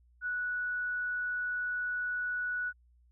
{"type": "tone", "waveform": "sine", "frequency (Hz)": 1473, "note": "F#6", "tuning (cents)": -8, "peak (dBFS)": -31, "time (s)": [0.21, 2.73], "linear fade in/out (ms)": 50, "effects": ["added 60 Hz sine -61 dBFS peak until 3.11 s"]}